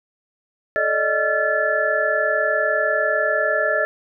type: tone cluster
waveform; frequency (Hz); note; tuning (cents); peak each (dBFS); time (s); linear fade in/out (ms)
sine; 433.4 / 587 / 627 / 1364 / 1732; A4 / D5 / D#5 / F6 / A6; -26 / -1 / +13 / -41 / -28; -28 / -24 / -22 / -26 / -21; 0.76-3.85; 0
effects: none